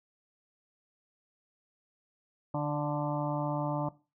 harmonic tone with a mistuned harmonic, 147.4 Hz, D3, 7 cents sharp, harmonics 1 / 2 / 4 / 5 / 6 / 7 / 8, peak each -33 / -35 / -36 / -41 / -38 / -42 / -45 dBFS, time 2.54-3.89 s, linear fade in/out 5 ms, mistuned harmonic 5, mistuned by -25 cents, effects noise-tail reverb RT60 0.3 s tail -18 dB re dry

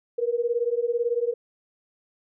sine beating tone pair, 466.2 / 484.2 Hz, A#4 / B4, 0 / -34 cents, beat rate 18 Hz, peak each -25 dBFS, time 0.18-1.34 s, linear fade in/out 10 ms, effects none

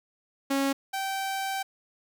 sawtooth tone pair in turn, 274.4 / 776.1 Hz, C#4 / G5, -17 / -18 cents, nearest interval octave + tritone, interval 1799 cents, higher second, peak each -20 / -25 dBFS, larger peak first, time 0.5-0.73 / 0.93-1.63 s, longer second, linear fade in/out 10 ms, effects none

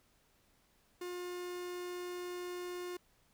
45% pulse tone, 356.8 Hz, F4, 37 cents sharp, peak -40 dBFS, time 1.01-2.97 s, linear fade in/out 5 ms, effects pink hiss -71 dBFS RMS until 3.33 s

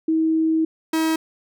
sine / 45% pulse tone pair in turn, 320.2 / 320.2 Hz, D#4 / D#4, +50 / +50 cents, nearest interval unison, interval 0 cents, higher neither, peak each -16 / -18 dBFS, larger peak first, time 0.08-0.65 / 0.93-1.16 s, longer first, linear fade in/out 5 ms, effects none

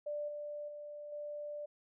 sine tone with level steps, 590 Hz, D5, 8 cents sharp, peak -36 / -40 / -44 / -40 dBFS, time 0.06-1.66 s, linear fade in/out 10 ms, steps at 0.28 / 0.68 / 1.12 s, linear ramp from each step 5 ms, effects none

